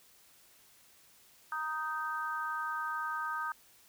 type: chord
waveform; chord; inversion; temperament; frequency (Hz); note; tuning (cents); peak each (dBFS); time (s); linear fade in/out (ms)
sine; Eb major; second; just; 933.4 / 1244.5 / 1555.6; Bb5 / Eb6 / G6; +2 / 0 / -14; -40 / -36 / -38; 1.52-3.52; 2
effects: white hiss -62 dBFS RMS until 3.88 s